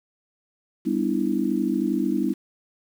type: chord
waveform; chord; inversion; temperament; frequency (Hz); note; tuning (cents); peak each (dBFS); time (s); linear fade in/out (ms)
sine; E minor seventh; first; just; 197.78 / 247.2 / 296.7 / 329.6; G3 / B3 / D4 / E4; +16 / +2 / +18 / 0; -27 / -26 / -26 / -26; 0.85-2.34; 20
effects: 8-bit